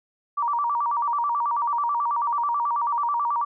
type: tone with vibrato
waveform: sine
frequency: 1046 Hz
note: C6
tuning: 1 cent flat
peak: -21 dBFS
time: 0.37-3.45 s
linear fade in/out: 10 ms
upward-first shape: square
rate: 9.2 Hz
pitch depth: 180 cents each way
effects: none